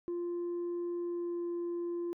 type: tone with pitch glide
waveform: sine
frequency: 347.7 to 345.5 Hz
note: F4 to F4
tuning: -8 to -19 cents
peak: -31 dBFS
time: 0.08-2.13 s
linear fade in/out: 0 ms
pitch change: -11 cents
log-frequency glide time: 0.98-1.48 s
effects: tanh soft clip ceiling -32 dBFS